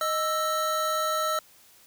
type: tone pair together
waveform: square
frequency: 622.2 / 1318.5 Hz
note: D#5 / E6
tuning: 0 / 0 cents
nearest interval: octave + minor second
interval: 1300 cents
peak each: -30 / -27 dBFS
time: 0.01-1.39 s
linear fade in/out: 2 ms
effects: white hiss -56 dBFS RMS until 1.86 s